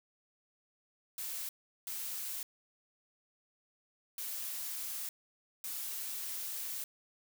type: noise bursts at uneven times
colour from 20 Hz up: blue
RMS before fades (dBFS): -40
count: 4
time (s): 1.18-1.49 / 1.87-2.43 / 4.18-5.09 / 5.64-6.84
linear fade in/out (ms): 2
effects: none